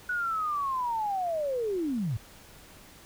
sine linear sweep, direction down, 1480 to 98 Hz, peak -27 dBFS, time 0.09-2.17 s, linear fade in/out 5 ms, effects pink hiss -52 dBFS RMS until 3.05 s

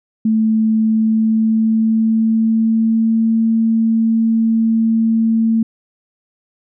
sine tone with pitch glide, 220 to 225.1 Hz, A3 to A3, 0 to +40 cents, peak -11 dBFS, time 0.25-5.63 s, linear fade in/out 5 ms, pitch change +40 cents, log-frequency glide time 0.79-3.32 s, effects none

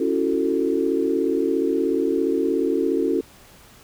sine chord, F# minor seventh, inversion second, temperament just, 277.5 / 333 / 370 / 444 Hz, C#4 / E4 / F#4 / A4, +2 / +18 / 0 / +16 cents, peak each -24 dBFS, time 0-3.21 s, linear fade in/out 5 ms, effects pink hiss -49 dBFS RMS until 3.83 s

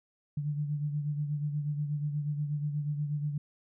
sine beating tone pair, 146.83 / 155.13 Hz, D3 / D#3, 0 / -5 cents, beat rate 8.3 Hz, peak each -30 / -39 dBFS, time 0.37-3.38 s, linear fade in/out 5 ms, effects none

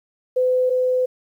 sine tone pair in turn, 507 / 507 Hz, B4 / B4, +45 / +45 cents, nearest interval unison, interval 0 cents, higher neither, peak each -15 / -16 dBFS, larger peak first, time 0.36-0.7 / 0.7-1.06 s, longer second, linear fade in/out 10 ms, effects 9-bit

